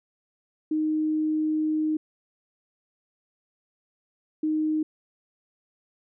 sine tone pair in turn, 310 / 310 Hz, D#4 / D#4, -6 / -6 cents, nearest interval unison, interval 0 cents, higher neither, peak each -22 dBFS, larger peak neither, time 0.71-1.97 / 4.43-4.83 s, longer first, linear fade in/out 5 ms, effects none

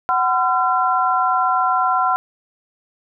sine tone cluster, 747 / 1019 / 1363 Hz, F#5 / C6 / F6, +16 / -46 / -43 cents, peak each -19 dBFS, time 0.09-2.16 s, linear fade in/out 0 ms, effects none

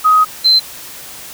sine tone pair in turn, 1258 / 4090 Hz, D#6 / C8, +19 / -40 cents, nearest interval octave + minor sixth, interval 2041 cents, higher second, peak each -6 dBFS, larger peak neither, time 0.04-0.25 / 0.44-0.6 s, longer first, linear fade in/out 20 ms, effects white hiss -32 dBFS RMS until 1.33 s

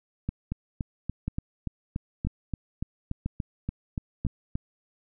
two click trains, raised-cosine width 5 ms, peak -16 / -17 dBFS, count 5 / 15, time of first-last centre 0.29-4.25 / 0.52-4.555 s, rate 1.01 / 3.47 Hz, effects none

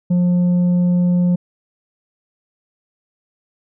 sine tone with tanh clipping, 177.5 Hz, F3, 28 cents sharp, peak -13 dBFS, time 0.1-1.36 s, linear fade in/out 10 ms, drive 4 dB, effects none

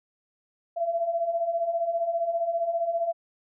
sine beating tone pair, 663 / 678 Hz, E5 / E5, +10 / +49 cents, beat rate 15 Hz, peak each -31 / -25 dBFS, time 0.76-3.13 s, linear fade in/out 20 ms, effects none

